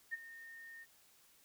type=tone with ADSR envelope; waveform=sine; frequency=1834 Hz; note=A#6; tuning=29 cents flat; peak=-35 dBFS; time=0.11-0.86 s; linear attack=26 ms; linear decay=24 ms; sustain=-15 dB; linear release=39 ms; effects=white hiss -67 dBFS RMS until 1.44 s